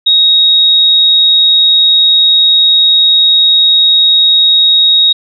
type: tone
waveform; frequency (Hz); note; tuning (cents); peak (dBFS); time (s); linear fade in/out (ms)
sine; 3770; A#7; +19; -4; 0.06-5.13; 10
effects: none